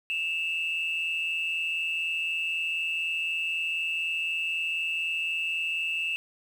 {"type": "tone pair together", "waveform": "sine", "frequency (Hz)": [2637, 2801], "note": ["E7", "F7"], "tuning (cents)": [0, 4], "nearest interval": "minor second", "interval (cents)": 104, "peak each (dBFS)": [-27, -31], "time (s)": [0.1, 6.16], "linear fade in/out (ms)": 0, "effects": ["tanh soft clip ceiling -22 dBFS", "9-bit"]}